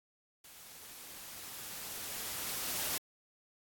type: noise with level ramp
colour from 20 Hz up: white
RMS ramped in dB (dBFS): -54 to -35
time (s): 0.44-2.98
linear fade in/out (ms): 5
effects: AAC 64 kbps